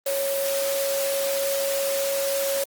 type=tone in noise; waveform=sine; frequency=553 Hz; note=C#5; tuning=4 cents flat; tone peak=-23 dBFS; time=0.06-2.64 s; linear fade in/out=5 ms; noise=white; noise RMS=-29 dBFS; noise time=0.06-2.64 s; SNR=+3 dB; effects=high-pass 300 Hz 12 dB/octave + Opus 24 kbps